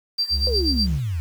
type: tone with tremolo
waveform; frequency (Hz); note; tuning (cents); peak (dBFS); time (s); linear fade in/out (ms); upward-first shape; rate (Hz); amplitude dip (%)
sine; 4699; D8; 0; -17; 0.18-0.87; 10; sine; 8.3; 85
type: tone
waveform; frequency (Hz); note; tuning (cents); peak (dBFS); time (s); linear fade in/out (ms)
triangle; 68.7; C#2; -15; -19; 0.3-1; 50
type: exponential sweep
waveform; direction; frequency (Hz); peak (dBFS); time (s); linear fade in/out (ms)
sine; down; 523.3 to 76.7; -22; 0.47-1.2; 0
effects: tanh soft clip ceiling -10 dBFS + 7-bit